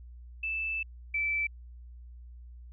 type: tone pair in turn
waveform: sine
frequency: 2637 / 2321 Hz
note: E7 / D7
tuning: 0 / -21 cents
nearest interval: major second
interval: 221 cents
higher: first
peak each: -30 / -27 dBFS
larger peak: second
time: 0.43-0.83 / 1.14-1.47 s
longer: first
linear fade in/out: 5 ms
effects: added 60 Hz sine -45 dBFS peak until 2.72 s